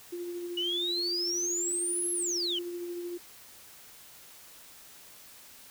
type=tone with tremolo; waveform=sine; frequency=349.2 Hz; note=F4; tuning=in tune; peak=-33 dBFS; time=0.12-3.18 s; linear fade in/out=10 ms; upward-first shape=sine; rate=13 Hz; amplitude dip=30%
type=exponential two-way sweep; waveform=sine; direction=up then down; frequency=2900 to 11240 to 2900 Hz; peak=-28 dBFS; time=0.57-2.59 s; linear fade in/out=5 ms; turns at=2.11 s
effects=tanh soft clip ceiling -22 dBFS + white hiss -52 dBFS RMS until 5.7 s